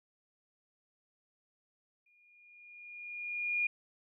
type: tone with exponential growth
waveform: sine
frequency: 2428 Hz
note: D#7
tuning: 43 cents flat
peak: -27 dBFS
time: 2.06-3.67 s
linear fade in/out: 5 ms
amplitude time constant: 350 ms
effects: none